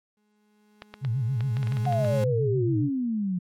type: tone with exponential growth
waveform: 35% pulse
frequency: 210 Hz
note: G#3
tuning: 19 cents sharp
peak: -27 dBFS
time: 0.17-2.24 s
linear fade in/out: 2 ms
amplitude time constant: 450 ms
type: clicks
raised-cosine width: 0.3 ms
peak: -22 dBFS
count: 12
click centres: 0.821 / 0.94 / 1.049 / 1.407 / 1.569 / 1.63 / 1.672 / 1.722 / 1.77 / 1.854 / 1.925 / 2.047 s
type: tone with vibrato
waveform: sine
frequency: 123.47 Hz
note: B2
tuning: in tune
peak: -23 dBFS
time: 1.01-2.9 s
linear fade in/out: 50 ms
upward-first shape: sine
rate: 7.2 Hz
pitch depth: 190 cents each way
type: exponential sweep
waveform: sine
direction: down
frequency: 740 to 174.61 Hz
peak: -24 dBFS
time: 1.86-3.39 s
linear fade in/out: 10 ms
effects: MP3 64 kbps